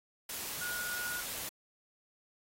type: tone in noise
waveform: sine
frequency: 1445 Hz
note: F#6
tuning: 41 cents flat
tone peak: -37 dBFS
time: 0.61-1.21 s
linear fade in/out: 5 ms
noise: white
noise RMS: -40 dBFS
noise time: 0.29-1.49 s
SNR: 0 dB
effects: AAC 48 kbps